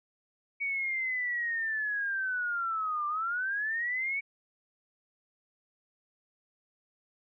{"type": "linear two-way sweep", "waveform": "sine", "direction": "down then up", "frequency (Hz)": [2254, 1179, 2254], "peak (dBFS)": -29, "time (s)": [0.6, 4.21], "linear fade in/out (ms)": 20, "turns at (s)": 3.07, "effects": []}